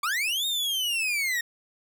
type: linear two-way sweep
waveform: 40% pulse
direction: up then down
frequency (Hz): 1108.7 to 3729 to 1836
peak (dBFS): -24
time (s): 0.03-1.41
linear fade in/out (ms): 5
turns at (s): 0.46
effects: none